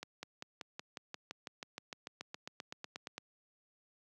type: accelerating click train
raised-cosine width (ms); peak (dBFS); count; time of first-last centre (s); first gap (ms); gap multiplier
0.2; -25; 22; 0.03-3.18; 200; 0.97
effects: high-pass 150 Hz 12 dB/octave